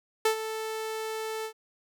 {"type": "tone with ADSR envelope", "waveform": "sawtooth", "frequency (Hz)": 440, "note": "A4", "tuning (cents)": 0, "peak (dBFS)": -16, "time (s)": [0.25, 1.53], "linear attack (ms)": 5, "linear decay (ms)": 96, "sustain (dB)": -12, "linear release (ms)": 85, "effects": []}